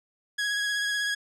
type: tone with vibrato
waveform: sawtooth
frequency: 1661.2 Hz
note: G#6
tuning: in tune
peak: -22 dBFS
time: 0.38-1.15 s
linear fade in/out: 10 ms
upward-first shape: sine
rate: 16 Hz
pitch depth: 16 cents each way
effects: low-pass 8000 Hz 12 dB/octave